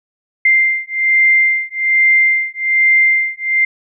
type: beating tone pair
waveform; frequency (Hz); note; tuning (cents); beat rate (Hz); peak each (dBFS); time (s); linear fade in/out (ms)
sine; 2093 / 2094.2; C7 / C7; 0 / +1; 1.2; -13; 0.45-3.65; 5
effects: none